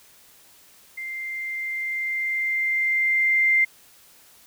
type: tone with level ramp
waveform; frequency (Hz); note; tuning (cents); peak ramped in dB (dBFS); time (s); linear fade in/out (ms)
sine; 2093; C7; 0; -30 to -15; 0.97-3.65; 10
effects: white hiss -53 dBFS RMS until 4.46 s